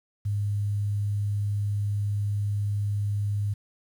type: tone with quantisation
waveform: sine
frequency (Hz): 102.4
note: G#2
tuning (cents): -24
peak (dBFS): -24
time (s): 0.25-3.54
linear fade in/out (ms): 10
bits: 9
effects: none